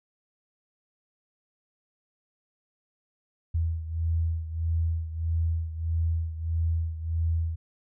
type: beating tone pair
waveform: sine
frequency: 81.8 / 83.4 Hz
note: E2 / E2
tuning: -13 / +21 cents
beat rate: 1.6 Hz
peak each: -26 / -31 dBFS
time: 3.54-7.56 s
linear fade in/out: 10 ms
effects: none